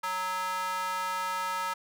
square tone with high-pass filter, 185 Hz, F#3, in tune, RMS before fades -32 dBFS, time 0.03-1.74 s, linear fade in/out 10 ms, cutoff 1100 Hz, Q 7.6, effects none

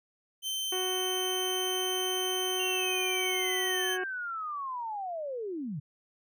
sawtooth tone, 3096 Hz, G7, 22 cents flat, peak -28 dBFS, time 0.42-3.98 s, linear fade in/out 50 ms
harmonic tone, 370 Hz, F#4, in tune, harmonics 1 / 2 / 3 / 4 / 5 / 6 / 7 / 8, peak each -33 / -39 / -43 / -45 / -47 / -49 / -50 / -51 dBFS, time 0.72-4.04 s, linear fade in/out 5 ms
sine linear sweep, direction down, 2794 to 128.7 Hz, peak -33 dBFS, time 2.59-5.8 s, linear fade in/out 10 ms
effects none

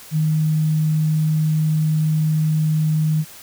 sine tone, 155.56 Hz, D#3, in tune, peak -15 dBFS, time 0.11-3.25 s, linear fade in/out 50 ms, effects white hiss -41 dBFS RMS until 3.42 s

